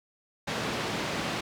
pink band-pass noise, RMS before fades -32 dBFS, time 0.47-1.41 s, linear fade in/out 10 ms, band 150 to 4500 Hz, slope 12 dB/octave, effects none

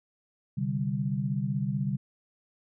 sine chord, C suspended second, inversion none, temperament equal, 130.81 / 146.83 / 196 Hz, C3 / D3 / G3, 0 / 0 / 0 cents, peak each -31 dBFS, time 0.57-1.97 s, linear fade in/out 10 ms, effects none

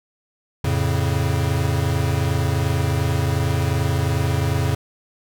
square chord, F augmented, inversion none, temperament equal, 87.31 / 110 / 138.59 Hz, F2 / A2 / C#3, 0 / 0 / 0 cents, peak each -23 / -24 / -23 dBFS, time 0.64-4.75 s, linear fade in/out 5 ms, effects none

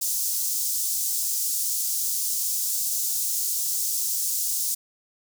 pink high-pass noise, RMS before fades -26 dBFS, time 0.01-4.75 s, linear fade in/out 10 ms, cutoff 5900 Hz, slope 24 dB/octave, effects none

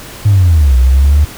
sine linear two-way sweep, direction down then up, 106.6 to 61.6 to 75.2 Hz, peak -3 dBFS, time 0.25-1.25 s, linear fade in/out 10 ms, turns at 0.77 s, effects tanh soft clip ceiling -1 dBFS + pink hiss -30 dBFS RMS until 1.37 s

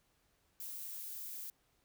violet noise, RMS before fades -45 dBFS, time 0.6-1.5 s, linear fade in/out 2 ms, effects pink hiss -75 dBFS RMS until 1.84 s

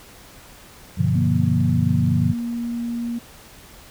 sine chord, G dominant seventh, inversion none, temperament equal, 98 / 123.47 / 146.83 / 174.61 Hz, G2 / B2 / D3 / F3, 0 / 0 / 0 / 0 cents, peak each -22 dBFS, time 0.97-2.34 s, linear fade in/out 20 ms
clicks, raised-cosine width 0.2 ms, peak -30 dBFS, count 8, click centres 1.084 / 1.363 / 1.465 / 1.606 / 1.696 / 1.893 / 2.064 / 2.388 s
sine tone, 235.8 Hz, A#3, 20 cents sharp, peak -23 dBFS, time 1.15-3.19 s, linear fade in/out 10 ms
effects pink hiss -45 dBFS RMS until 3.9 s

